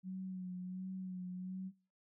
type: tone with vibrato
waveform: sine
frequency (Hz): 184.8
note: F#3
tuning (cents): -2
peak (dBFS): -40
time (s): 0.03-1.72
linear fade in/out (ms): 50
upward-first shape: sine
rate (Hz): 1.4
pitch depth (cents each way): 33
effects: noise-tail reverb RT60 0.4 s tail -23 dB re dry